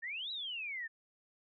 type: exponential two-way sweep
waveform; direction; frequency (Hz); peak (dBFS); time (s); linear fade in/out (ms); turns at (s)
sine; up then down; 1760 to 3977 to 1760; -38; 0.02-0.88; 20; 0.31
effects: none